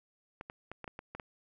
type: clicks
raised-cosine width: 0.5 ms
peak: -27 dBFS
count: 8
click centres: 0.411 / 0.499 / 0.716 / 0.843 / 0.878 / 0.991 / 1.15 / 1.198 s
effects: none